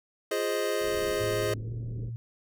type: chord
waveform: square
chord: F minor seventh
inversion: none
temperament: equal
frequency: 349.2 / 415.3 / 523.3 / 622.3 Hz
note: F4 / Ab4 / C5 / Eb5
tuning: 0 / 0 / 0 / 0 cents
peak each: -36 / -31 / -34 / -33 dBFS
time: 0.31-1.54 s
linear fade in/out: 5 ms
type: low-pass noise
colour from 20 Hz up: pink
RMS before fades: -42 dBFS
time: 0.8-2.12 s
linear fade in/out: 50 ms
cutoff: 470 Hz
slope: 48 dB/octave
type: tone with pitch glide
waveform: sine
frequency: 108.7 to 115.83 Hz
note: A2 to A#2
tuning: -21 to -11 cents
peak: -33 dBFS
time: 1.2-2.16 s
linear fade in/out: 0 ms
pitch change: +110 cents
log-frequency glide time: 1.55-1.73 s
effects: none